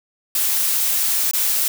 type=noise with dropouts; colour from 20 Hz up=blue; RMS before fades=-19 dBFS; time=0.35-1.68 s; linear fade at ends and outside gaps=2 ms; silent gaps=1.312-1.334 s; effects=none